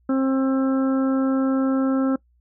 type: harmonic tone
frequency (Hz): 266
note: C4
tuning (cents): +29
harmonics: 1 / 2 / 3 / 4 / 5 / 6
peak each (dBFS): -18 / -27 / -38 / -39 / -32 / -43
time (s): 0.09-2.16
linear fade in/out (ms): 5
effects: noise-tail reverb RT60 0.1 s tail -21 dB re dry + added 60 Hz sine -58 dBFS peak until 2.4 s